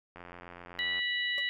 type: click train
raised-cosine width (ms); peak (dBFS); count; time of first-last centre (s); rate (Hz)
0.5; -31; 74; 0.16-0.991; 87.8
type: harmonic tone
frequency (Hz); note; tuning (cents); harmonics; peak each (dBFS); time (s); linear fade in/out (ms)
978; B5; -17; 2 / 3 / 4; -31 / -35 / -37; 0.79-1.49; 0
type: tone with exponential decay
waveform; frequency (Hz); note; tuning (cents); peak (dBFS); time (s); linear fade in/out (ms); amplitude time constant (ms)
35% pulse; 573; D5; -43; -38; 1.38-1.45; 0; 15
effects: none